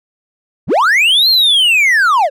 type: linear two-way sweep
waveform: triangle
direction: up then down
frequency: 61.3 to 4289 to 515 Hz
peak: -6 dBFS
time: 0.67-2.3 s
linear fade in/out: 50 ms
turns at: 1.29 s
effects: none